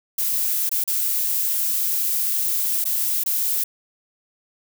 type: noise with dropouts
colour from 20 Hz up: violet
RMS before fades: -22 dBFS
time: 0.18-3.64 s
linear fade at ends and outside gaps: 5 ms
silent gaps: 0.693-0.714 / 0.84-0.876 / 2.842-2.853 / 3.237-3.26 s
effects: none